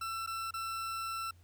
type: tone with dropouts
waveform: 40% pulse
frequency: 1340 Hz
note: E6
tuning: 28 cents sharp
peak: -35 dBFS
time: 0.01-1.31 s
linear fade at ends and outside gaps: 5 ms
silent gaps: 0.264-0.273 / 0.509-0.538 s
effects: added 87 Hz sine -58 dBFS peak until 1.43 s + pink hiss -70 dBFS RMS until 1.43 s